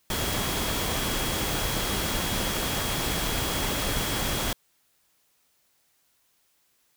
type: tone in noise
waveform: sine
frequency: 3300 Hz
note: G#7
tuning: 12 cents flat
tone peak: -37 dBFS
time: 0.1-4.53 s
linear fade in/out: 2 ms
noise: pink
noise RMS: -28 dBFS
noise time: 0.1-4.53 s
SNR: -12 dB
effects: white hiss -68 dBFS RMS until 6.96 s